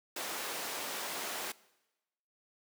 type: high-pass noise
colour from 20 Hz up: pink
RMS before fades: -39 dBFS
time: 0.16-1.52 s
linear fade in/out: 5 ms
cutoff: 460 Hz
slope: 12 dB/octave
effects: noise-tail reverb RT60 1.0 s tail -21 dB re dry